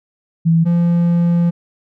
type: tone pair in turn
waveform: sine / triangle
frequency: 164.81 / 171.71 Hz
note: E3 / F3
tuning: 0 / -29 cents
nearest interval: minor second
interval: 71 cents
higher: second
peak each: -9 dBFS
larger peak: neither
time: 0.45-0.65 / 0.65-1.51 s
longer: second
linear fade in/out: 20 ms
effects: none